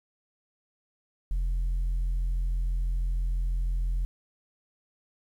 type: tone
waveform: sine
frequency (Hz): 43.06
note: F1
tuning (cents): -24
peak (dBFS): -22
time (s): 1.31-4.05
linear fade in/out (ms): 0
effects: tanh soft clip ceiling -24 dBFS + 10-bit